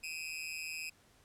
sawtooth tone with amplitude modulation, 2528 Hz, D#7, 27 cents sharp, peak -32 dBFS, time 0.03-0.9 s, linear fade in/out 10 ms, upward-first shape sine, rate 159 Hz, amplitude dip 95%, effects pink hiss -66 dBFS RMS until 1.24 s + low-pass 12000 Hz 12 dB/octave

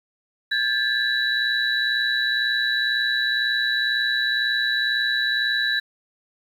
sine tone cluster, 1609 / 1731 / 3932 Hz, G6 / A6 / B7, +45 / -29 / -8 cents, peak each -24 dBFS, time 0.51-5.8 s, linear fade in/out 10 ms, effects 8-bit

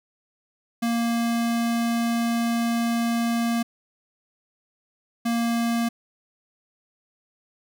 square tone bursts at uneven times, 233.1 Hz, A#3, in tune, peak -22 dBFS, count 2, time 0.82-3.63 / 5.25-5.89 s, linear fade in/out 10 ms, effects none

